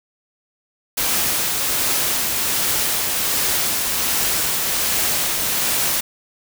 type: noise with tremolo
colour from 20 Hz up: white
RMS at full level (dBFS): -19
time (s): 0.97-6.01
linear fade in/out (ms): 10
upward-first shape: triangle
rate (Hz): 1.3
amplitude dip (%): 25
effects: none